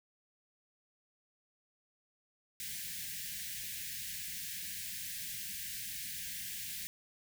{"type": "band-stop noise", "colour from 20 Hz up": "white", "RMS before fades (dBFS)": -42, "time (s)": [2.6, 6.87], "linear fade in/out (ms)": 0, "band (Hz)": [220, 1600], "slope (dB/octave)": 96, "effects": []}